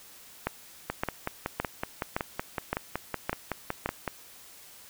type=two click trains; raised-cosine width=0.5 ms; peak=-14 / -12 dBFS; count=18 / 7; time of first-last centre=0.9-4.078 / 0.47-3.86 s; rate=5.35 / 1.77 Hz; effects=white hiss -51 dBFS RMS until 4.89 s